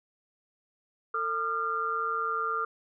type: tone cluster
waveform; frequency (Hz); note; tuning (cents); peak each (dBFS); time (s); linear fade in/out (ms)
sine; 449.6 / 1208 / 1377; A4 / D6 / F6; +37 / +48 / -25; -37 / -30 / -31; 1.14-2.65; 5
effects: none